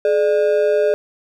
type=ring-modulated tone; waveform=triangle; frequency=510 Hz; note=C5; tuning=44 cents flat; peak=-8 dBFS; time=0.05-0.94 s; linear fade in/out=0 ms; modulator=85.5 Hz; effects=none